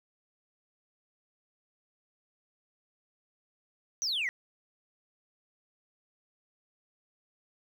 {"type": "exponential sweep", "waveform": "sine", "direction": "down", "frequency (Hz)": [6200, 1866], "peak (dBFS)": -27, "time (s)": [4.02, 4.29], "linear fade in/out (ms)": 0, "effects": ["tanh soft clip ceiling -26 dBFS", "10-bit"]}